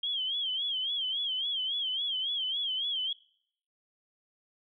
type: tone with vibrato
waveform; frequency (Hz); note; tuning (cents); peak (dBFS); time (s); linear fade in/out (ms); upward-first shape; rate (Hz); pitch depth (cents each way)
sine; 3201; G7; +36; -29; 0.03-3.13; 5; sine; 3.6; 110
effects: noise-tail reverb RT60 0.7 s tail -24 dB re dry